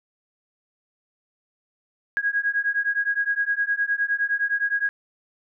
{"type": "beating tone pair", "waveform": "sine", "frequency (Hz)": [1640, 1649.7], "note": ["G#6", "G#6"], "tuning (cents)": [-22, -12], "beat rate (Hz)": 9.7, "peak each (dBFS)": -24, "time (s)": [2.17, 4.89], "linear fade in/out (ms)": 0, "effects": []}